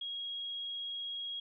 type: tone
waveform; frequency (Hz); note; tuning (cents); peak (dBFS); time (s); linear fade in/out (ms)
sine; 3292; G#7; -16; -37; 0.01-1.4; 5
effects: none